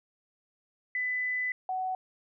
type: tone pair in turn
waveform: sine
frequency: 2000 / 747.4 Hz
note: B6 / F#5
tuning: +21 / +17 cents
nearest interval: octave + perfect fourth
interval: 1704 cents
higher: first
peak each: -28 / -29 dBFS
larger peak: first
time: 0.95-1.52 / 1.69-1.95 s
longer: first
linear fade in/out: 2 ms
effects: none